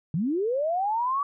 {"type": "linear sweep", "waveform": "sine", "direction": "up", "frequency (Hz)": [143.1, 1154], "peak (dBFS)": -23, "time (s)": [0.14, 1.23], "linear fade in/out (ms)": 2, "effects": []}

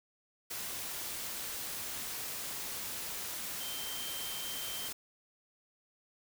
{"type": "tone in noise", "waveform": "sine", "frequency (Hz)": 3136, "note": "G7", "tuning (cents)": 0, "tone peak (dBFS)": -43, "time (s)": [3.6, 4.89], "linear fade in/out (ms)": 10, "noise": "white", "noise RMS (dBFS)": -40, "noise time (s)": [0.5, 4.93], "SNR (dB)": -6, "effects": []}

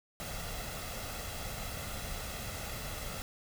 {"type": "noise with comb filter", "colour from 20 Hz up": "pink", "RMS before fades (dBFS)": -40, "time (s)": [0.2, 3.22], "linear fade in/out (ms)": 0, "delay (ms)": 1.5, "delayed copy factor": 0.55, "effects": []}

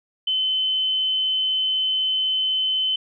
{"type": "tone", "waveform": "sine", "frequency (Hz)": 3052, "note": "G7", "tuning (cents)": -47, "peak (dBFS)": -19, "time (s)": [0.27, 2.96], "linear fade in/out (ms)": 5, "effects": []}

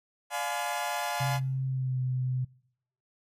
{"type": "chord", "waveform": "sawtooth", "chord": "D diminished seventh", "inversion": "none", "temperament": "just", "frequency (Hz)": [587.3, 704.8, 845.8, 1014.9], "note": ["D5", "F5", "Ab5", "Cb6"], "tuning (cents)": [0, 16, 31, 47], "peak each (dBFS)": [-35, -30, -30, -34], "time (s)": [0.3, 1.4], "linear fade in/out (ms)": 50}
{"type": "tone with pitch glide", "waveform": "sine", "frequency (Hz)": [132.3, 127.87], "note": ["C3", "C3"], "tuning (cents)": [20, -39], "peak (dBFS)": -27, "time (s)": [1.2, 2.45], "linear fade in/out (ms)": 10, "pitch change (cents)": -59, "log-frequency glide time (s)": [1.65, 2.01]}
{"effects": ["noise-tail reverb RT60 0.7 s tail -24 dB re dry", "AAC 48 kbps"]}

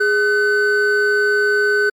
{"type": "tone pair together", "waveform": "triangle", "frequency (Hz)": [413.8, 1511], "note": ["G#4", "F#6"], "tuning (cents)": [-6, 36], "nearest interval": "octave + minor seventh", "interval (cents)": 2242, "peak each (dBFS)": [-15, -13], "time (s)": [0, 1.9], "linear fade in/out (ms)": 10, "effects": ["MP3 96 kbps"]}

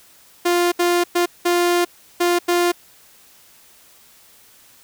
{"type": "tone bursts at uneven times", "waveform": "sawtooth", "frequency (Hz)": 350.1, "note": "F4", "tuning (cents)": 4, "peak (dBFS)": -11, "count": 6, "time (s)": [[0.45, 0.72], [0.79, 1.04], [1.15, 1.26], [1.45, 1.85], [2.2, 2.39], [2.48, 2.72]], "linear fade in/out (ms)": 10, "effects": ["white hiss -50 dBFS RMS until 4.83 s"]}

